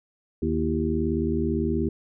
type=harmonic tone with a mistuned harmonic; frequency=78.7 Hz; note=D#2; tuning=20 cents sharp; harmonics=1 / 2 / 3 / 4 / 5; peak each=-29 / -31 / -27 / -28 / -29 dBFS; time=0.42-1.89 s; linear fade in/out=5 ms; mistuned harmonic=4; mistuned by=+100 cents; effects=none